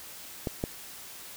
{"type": "clicks", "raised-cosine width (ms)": 2, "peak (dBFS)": [-16, -15], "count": 2, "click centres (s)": [0.472, 0.639], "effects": ["white hiss -45 dBFS RMS until 1.36 s"]}